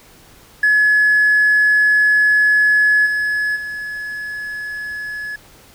triangle tone with level steps, 1700 Hz, G#6, 40 cents sharp, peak -7 / -14 / -22 dBFS, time 0.63-5.36 s, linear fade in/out 5 ms, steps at 3.05 / 3.55 s, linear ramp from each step 20 ms, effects tanh soft clip ceiling -7 dBFS + pink hiss -46 dBFS RMS until 5.74 s

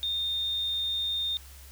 sine tone, 3649 Hz, A#7, 38 cents flat, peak -27 dBFS, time 0.03-1.37 s, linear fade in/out 0 ms, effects added 68 Hz sine -47 dBFS peak until 1.71 s + white hiss -52 dBFS RMS until 1.71 s

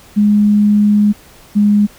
sine tone pair in turn, 207.7 / 206.6 Hz, G#3 / G#3, 0 / -9 cents, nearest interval unison, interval 9 cents, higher first, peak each -7 dBFS, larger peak neither, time 0.16-1.13 / 1.55-1.87 s, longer first, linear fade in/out 20 ms, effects pink hiss -42 dBFS RMS until 1.98 s

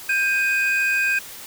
triangle tone pair together, 1589 / 2496 Hz, G6 / D#7, +23 / +5 cents, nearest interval minor sixth, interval 782 cents, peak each -19 dBFS, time 0.09-1.19 s, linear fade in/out 5 ms, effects white hiss -38 dBFS RMS until 1.46 s

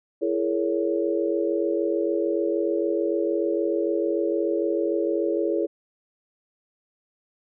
sine chord, A# half-diminished seventh, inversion second, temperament just, 335.6 / 419.5 / 466.2 / 559.4 Hz, E4 / G#4 / A#4 / C#5, +31 / +17 / 0 / +16 cents, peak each -25 / -26 / -30 / -28 dBFS, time 0.21-5.67 s, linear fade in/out 20 ms, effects none

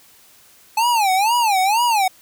square tone with vibrato, 850 Hz, G#5, 40 cents sharp, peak -15 dBFS, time 0.77-2.08 s, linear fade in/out 5 ms, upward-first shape sine, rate 2.1 Hz, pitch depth 230 cents each way, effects white hiss -50 dBFS RMS until 2.21 s

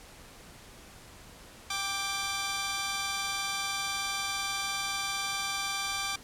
10% pulse tone pair together, 789.8 / 1174.7 Hz, G5 / D6, +13 / 0 cents, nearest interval perfect fifth, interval 687 cents, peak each -27 / -24 dBFS, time 1.7-6.16 s, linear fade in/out 5 ms, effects pink hiss -51 dBFS RMS until 6.23 s + low-pass 12000 Hz 12 dB/octave

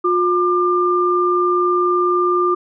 sine tone pair together, 357 / 1196 Hz, F4 / D6, +38 / +31 cents, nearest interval octave + major sixth, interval 2093 cents, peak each -16 dBFS, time 0.04-2.55 s, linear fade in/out 10 ms, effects none

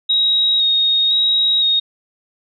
sine tone with vibrato, 3769 Hz, A#7, 18 cents sharp, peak -12 dBFS, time 0.09-1.8 s, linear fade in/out 10 ms, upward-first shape square, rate 0.98 Hz, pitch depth 19 cents each way, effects none

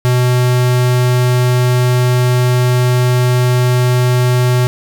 square tone, 124.6 Hz, B2, 16 cents sharp, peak -10 dBFS, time 0.05-4.67 s, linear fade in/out 0 ms, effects none

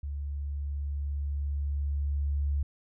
sine tone with level ramp, 71.4 Hz, D2, 48 cents flat, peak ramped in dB -32 to -25 dBFS, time 0.03-2.63 s, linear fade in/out 5 ms, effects none

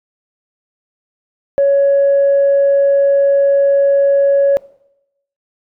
sine tone, 558 Hz, C#5, 11 cents sharp, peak -7 dBFS, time 1.58-4.57 s, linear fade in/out 0 ms, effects noise-tail reverb RT60 0.8 s tail -21 dB re dry + tanh soft clip ceiling -5 dBFS

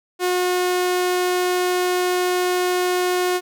sawtooth tone, 361.4 Hz, F#4, 41 cents flat, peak -14 dBFS, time 0.19-3.41 s, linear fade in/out 50 ms, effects none

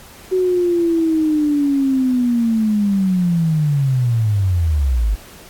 sine linear sweep, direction down, 374.8 to 47.97 Hz, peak -13 dBFS, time 0.31-5.16 s, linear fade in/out 20 ms, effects pink hiss -41 dBFS RMS until 5.49 s + AAC 64 kbps

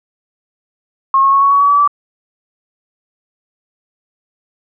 sine tone with pitch steps, 1081 / 1091.7 / 1102.4 / 1113.3 / 1124.3 / 1135.4 / 1146.6 / 1157.9 Hz, C#6 / C#6 / C#6 / C#6 / C#6 / C#6 / D6 / D6, -44 / -27 / -10 / +7 / +24 / +41 / -42 / -25 cents, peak -7 dBFS, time 1.14-1.876 s, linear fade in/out 2 ms, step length 92 ms, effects none

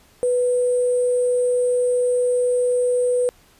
sine tone with sample-and-hold, 493.9 Hz, B4, in tune, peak -16 dBFS, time 0.23-3.29 s, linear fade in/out 0 ms, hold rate 8820 Hz, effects pink hiss -54 dBFS RMS until 3.59 s + resampled to 32000 Hz

